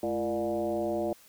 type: tone with frequency modulation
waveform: sine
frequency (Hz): 466.2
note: A#4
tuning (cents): 0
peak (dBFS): -27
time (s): 0.03-1.13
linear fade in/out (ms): 2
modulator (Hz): 125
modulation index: 1.9
effects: white hiss -57 dBFS RMS until 1.28 s